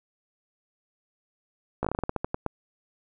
slowing click train, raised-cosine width 1 ms, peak -13 dBFS, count 13, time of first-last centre 1.83-2.463 s, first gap 16 ms, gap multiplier 1.2, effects none

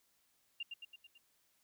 sine tone with echo, 2794 Hz, F7, in tune, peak -38 dBFS, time 0.6-0.63 s, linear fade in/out 5 ms, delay 110 ms, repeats 5, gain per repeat -4 dB, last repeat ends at 1.18 s, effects white hiss -75 dBFS RMS until 1.63 s

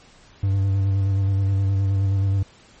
triangle tone with vibrato, 97.7 Hz, G2, 5 cents flat, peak -15 dBFS, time 0.43-2.43 s, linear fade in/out 5 ms, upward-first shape square, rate 9.5 Hz, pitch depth 20 cents each way, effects pink hiss -51 dBFS RMS until 2.8 s + MP3 32 kbps

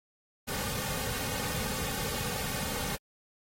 pink noise with comb filter, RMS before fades -34 dBFS, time 0.47-2.97 s, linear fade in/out 20 ms, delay 3 ms, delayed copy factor -0.7, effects AAC 48 kbps

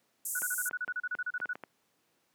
pink band-pass noise, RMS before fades -36 dBFS, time 0.25-0.69 s, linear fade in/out 5 ms, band 7100 to 14000 Hz, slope 48 dB/octave
sine tone bursts, 1472 Hz, F#6, 9 cents flat, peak -31 dBFS, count 16, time 0.35-1.533 s, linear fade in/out 5 ms, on 43 ms, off 33 ms
clicks, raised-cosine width 0.5 ms, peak -26 dBFS, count 8, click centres 0.42 / 0.711 / 0.879 / 1.151 / 1.402 / 1.457 / 1.555 / 1.637 s
effects pink hiss -73 dBFS RMS until 2.34 s + high-pass 200 Hz 12 dB/octave

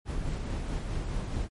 brown noise with tremolo, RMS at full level -31 dBFS, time 0.05-1.49 s, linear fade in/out 50 ms, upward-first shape sine, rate 4.7 Hz, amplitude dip 30%, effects MP3 48 kbps

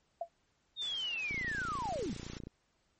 sine tone with exponential decay, 679 Hz, F5, 49 cents flat, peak -30 dBFS, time 0.21-0.29 s, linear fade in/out 5 ms, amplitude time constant 16 ms
sine linear sweep, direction down, 3729 to 85.2 Hz, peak -34 dBFS, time 0.76-2.16 s, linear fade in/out 50 ms
white noise, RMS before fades -48 dBFS, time 0.81-2.39 s, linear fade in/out 10 ms
click train, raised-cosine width 3 ms, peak -31 dBFS, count 35, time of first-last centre 1.31-2.47 s, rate 29.3 Hz
effects pink hiss -75 dBFS RMS until 2.99 s + MP3 32 kbps

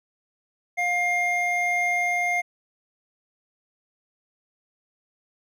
triangle tone pair together, 706.2 / 2120 Hz, F5 / C7, +19 / +22 cents, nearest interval octave + perfect fifth, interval 1903 cents, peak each -24 / -21 dBFS, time 0.77-2.42 s, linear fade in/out 20 ms, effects none

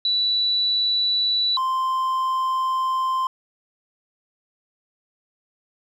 sine / triangle tone pair in turn, 3951 / 1043.2 Hz, B7 / C6, 0 / -5 cents, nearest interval octave + major seventh, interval 2305 cents, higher first, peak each -18 / -18 dBFS, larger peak neither, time 0.05-1.57 / 1.57-3.27 s, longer second, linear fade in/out 2 ms, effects none

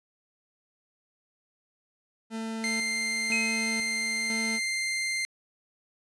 40% pulse tone with tremolo, 223.6 Hz, A3, 28 cents sharp, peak -31 dBFS, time 2.3-4.6 s, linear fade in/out 50 ms, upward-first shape square, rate 1 Hz, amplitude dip 60%
sawtooth tone, 2093 Hz, C7, in tune, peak -24 dBFS, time 2.64-5.25 s, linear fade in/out 0 ms
triangle tone with exponential decay, 2532 Hz, D#7, 30 cents sharp, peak -22 dBFS, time 3.32-4.01 s, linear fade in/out 1 ms, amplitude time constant 150 ms
effects resampled to 24000 Hz

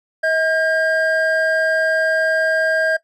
triangle tone pair together, 639 / 1608.6 Hz, D#5 / G6, +46 / +44 cents, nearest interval octave + major third, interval 1598 cents, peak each -16 dBFS, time 0.23-2.97 s, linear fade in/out 10 ms, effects noise-tail reverb RT60 0.1 s tail -17 dB re dry + resampled to 24000 Hz

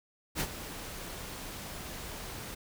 pink noise with ADSR envelope, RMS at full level -30 dBFS, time 0.35-2.55 s, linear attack 52 ms, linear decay 61 ms, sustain -12 dB, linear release 11 ms, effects none

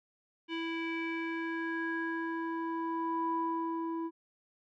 square tone with low-pass filter sweep, 329.6 Hz, E4, in tune, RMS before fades -35 dBFS, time 0.48-4.11 s, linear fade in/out 50 ms, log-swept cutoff 2800 to 750 Hz, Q 4.9, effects none

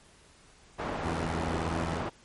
white low-pass noise, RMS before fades -34 dBFS, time 0.78-2.1 s, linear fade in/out 20 ms, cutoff 970 Hz, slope 12 dB/octave
15% pulse tone, 82.41 Hz, E2, in tune, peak -26 dBFS, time 1.01-2.02 s, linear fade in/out 50 ms
effects pink hiss -58 dBFS RMS until 2.24 s + MP3 48 kbps

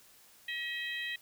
harmonic tone with a mistuned harmonic, 638 Hz, D#5, 43 cents sharp, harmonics 3 / 4 / 5 / 6, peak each -37 / -42 / -42 / -45 dBFS, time 0.48-1.16 s, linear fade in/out 5 ms, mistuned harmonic 6, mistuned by +27 cents, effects white hiss -60 dBFS RMS until 1.21 s

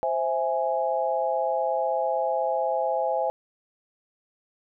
sine chord, C augmented, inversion none, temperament equal, 523.3 / 659.3 / 830.6 Hz, C5 / E5 / G#5, 0 / 0 / 0 cents, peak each -27 dBFS, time 0.03-3.3 s, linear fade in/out 0 ms, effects none

